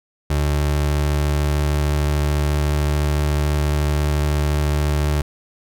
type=tone with pitch glide; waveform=30% pulse; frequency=73.42 to 74.06 Hz; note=D2 to D2; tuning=0 to +15 cents; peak=-14 dBFS; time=0.3-5.22 s; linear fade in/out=5 ms; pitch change=+15 cents; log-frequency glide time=1.18-3.3 s; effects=none